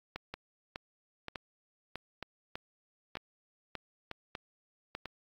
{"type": "two click trains", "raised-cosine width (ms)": 0.3, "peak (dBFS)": [-22, -23], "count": [9, 6], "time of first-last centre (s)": [[0.16, 4.95], [0.34, 5.057]], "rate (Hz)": [1.67, 1.06], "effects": ["AAC 64 kbps"]}